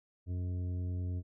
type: harmonic tone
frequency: 89.8 Hz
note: F2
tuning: 49 cents sharp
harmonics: 1 / 2 / 3 / 4 / 5 / 7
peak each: -33 / -48 / -47 / -55 / -57 / -61 dBFS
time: 0.26-1.23 s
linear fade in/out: 50 ms
effects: none